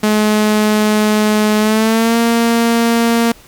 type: tone with pitch glide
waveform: sawtooth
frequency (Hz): 212.8 to 232.1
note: G#3 to A#3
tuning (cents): +42 to -7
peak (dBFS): -6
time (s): 0.03-3.32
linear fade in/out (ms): 5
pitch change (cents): +151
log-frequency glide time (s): 1.59-2.17
effects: pink hiss -42 dBFS RMS until 3.47 s + MP3 96 kbps